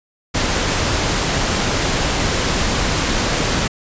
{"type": "noise", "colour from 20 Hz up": "pink", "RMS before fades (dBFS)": -18, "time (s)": [0.34, 3.68], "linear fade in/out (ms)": 10, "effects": ["resampled to 16000 Hz"]}